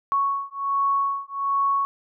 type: beating tone pair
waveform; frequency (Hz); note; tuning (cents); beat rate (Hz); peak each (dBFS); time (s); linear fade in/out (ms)
sine; 1108.7 / 1110; C#6 / C#6; 0 / +2; 1.3; -24; 0.12-1.85; 0
effects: none